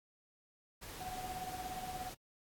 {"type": "noise", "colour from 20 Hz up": "pink", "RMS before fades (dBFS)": -48, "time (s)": [0.81, 2.15], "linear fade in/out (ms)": 20}
{"type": "tone with tremolo", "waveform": "sine", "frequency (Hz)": 740, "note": "F#5", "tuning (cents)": 0, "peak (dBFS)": -38, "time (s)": [1, 2.11], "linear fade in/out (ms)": 20, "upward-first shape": "triangle", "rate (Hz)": 17, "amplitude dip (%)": 80}
{"effects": ["AAC 64 kbps"]}